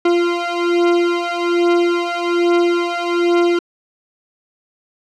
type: beating tone pair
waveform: 40% pulse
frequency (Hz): 345.9 / 347.1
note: F4 / F4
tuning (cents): -17 / -11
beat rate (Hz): 1.2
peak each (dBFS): -16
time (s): 0.05-3.59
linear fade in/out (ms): 5
effects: low-pass 4000 Hz 12 dB/octave